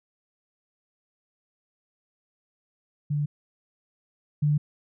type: tone pair in turn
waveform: sine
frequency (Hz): 146.83 / 148.19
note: D3 / D3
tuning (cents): 0 / +16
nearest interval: unison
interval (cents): 16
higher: second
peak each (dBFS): -23 / -19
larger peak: second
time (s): 3.1-3.26 / 4.42-4.58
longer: neither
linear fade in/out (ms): 10
effects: none